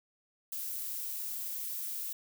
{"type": "noise", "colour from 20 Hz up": "violet", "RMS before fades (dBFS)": -38, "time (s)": [0.52, 2.13], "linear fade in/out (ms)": 5, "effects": []}